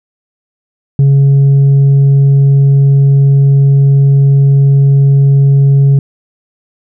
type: tone with tanh clipping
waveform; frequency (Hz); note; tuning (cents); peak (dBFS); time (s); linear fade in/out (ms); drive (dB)
triangle; 138.59; C#3; 0; -4; 0.99-5.99; 2; 7
effects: none